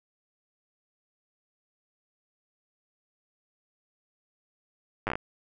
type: slowing click train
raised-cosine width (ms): 0.5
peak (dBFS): -14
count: 7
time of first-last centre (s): 5.07-5.155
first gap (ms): 9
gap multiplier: 1.18
effects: none